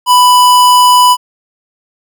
square tone, 992 Hz, B5, 7 cents sharp, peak -4 dBFS, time 0.06-1.17 s, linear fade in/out 50 ms, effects none

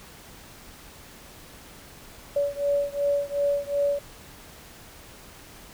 sine beating tone pair, 569 / 571.7 Hz, C#5 / D5, +45 / -47 cents, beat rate 2.7 Hz, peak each -25 / -26 dBFS, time 2.36-3.99 s, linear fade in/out 5 ms, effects pink hiss -47 dBFS RMS until 5.73 s

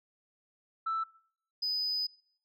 sine tone pair in turn, 1323 / 4995 Hz, E6 / D#8, +6 / +6 cents, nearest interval octave + major seventh, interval 2300 cents, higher second, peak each -28 dBFS, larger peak neither, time 0.86-1.04 / 1.62-2.07 s, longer second, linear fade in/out 10 ms, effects noise-tail reverb RT60 0.6 s tail -23 dB re dry + tanh soft clip ceiling -26 dBFS

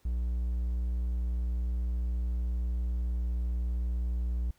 triangle tone, 59.9 Hz, A#1, 48 cents sharp, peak -26 dBFS, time 0.05-4.51 s, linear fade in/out 5 ms, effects pink hiss -68 dBFS RMS until 4.58 s

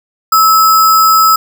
sine tone with sample-and-hold, 1300 Hz, E6, 24 cents flat, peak -4 dBFS, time 0.32-1.36 s, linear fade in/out 5 ms, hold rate 6300 Hz, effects none

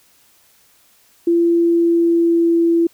sine tone with pitch glide, 340 to 335.9 Hz, F4 to E4, -46 to +33 cents, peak -11 dBFS, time 1.27-2.87 s, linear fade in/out 5 ms, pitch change -21 cents, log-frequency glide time 1.38-2.57 s, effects white hiss -54 dBFS RMS until 2.93 s

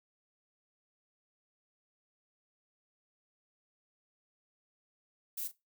violet noise with echo, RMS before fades -38 dBFS, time 5.37-5.48 s, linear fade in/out 10 ms, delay 38 ms, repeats 1, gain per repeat -13 dB, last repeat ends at 5.518 s, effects noise-tail reverb RT60 0.2 s tail -17 dB re dry

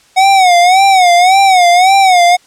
square tone with vibrato, 740 Hz, F#5, in tune, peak -5 dBFS, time 0.16-2.37 s, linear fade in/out 20 ms, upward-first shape sine, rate 1.8 Hz, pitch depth 110 cents each way, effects white hiss -47 dBFS RMS until 2.46 s + low-pass 8000 Hz 12 dB/octave

